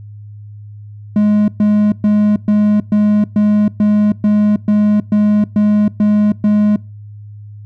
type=tone bursts; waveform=triangle; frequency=209.2 Hz; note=G#3; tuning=13 cents sharp; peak=-6 dBFS; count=13; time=1.16-6.76 s; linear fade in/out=2 ms; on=320 ms; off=120 ms; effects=noise-tail reverb RT60 0.3 s tail -23 dB re dry + added 104 Hz sine -30 dBFS peak until 7.65 s